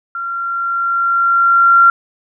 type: tone with level ramp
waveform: sine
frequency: 1375 Hz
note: F6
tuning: 27 cents flat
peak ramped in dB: -20 to -4 dBFS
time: 0.15-1.9 s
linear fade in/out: 2 ms
effects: none